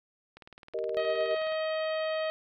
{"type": "click train", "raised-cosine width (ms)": 0.3, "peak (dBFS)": -32, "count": 23, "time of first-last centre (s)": [0.37, 1.522], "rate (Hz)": 19.1}
{"type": "chord", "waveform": "sine", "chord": "Eb major", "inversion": "first", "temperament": "just", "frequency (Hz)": [388.9, 466.7, 622.3], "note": ["G4", "Bb4", "Eb5"], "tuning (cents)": [-14, 2, 0], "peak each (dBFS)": [-36, -33, -34], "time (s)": [0.74, 1.35], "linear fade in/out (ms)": 5}
{"type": "harmonic tone", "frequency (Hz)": 631, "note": "D#5", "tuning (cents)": 24, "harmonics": [1, 2, 3, 4, 5, 6, 7], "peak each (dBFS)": [-29, -40, -40, -44, -43, -50, -50], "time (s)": [0.97, 2.3], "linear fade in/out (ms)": 0}
{"effects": []}